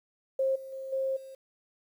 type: tone with level steps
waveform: sine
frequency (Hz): 533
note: C5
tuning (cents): +32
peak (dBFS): -24 / -40 / -36 / -27 / -43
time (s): 0.39-1.35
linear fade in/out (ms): 5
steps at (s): 0.55 / 0.72 / 0.92 / 1.16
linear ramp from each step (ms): 10
effects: 10-bit